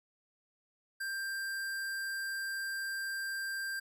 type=tone; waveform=square; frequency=1583 Hz; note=G6; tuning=17 cents sharp; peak=-36 dBFS; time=1-3.8 s; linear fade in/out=10 ms; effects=none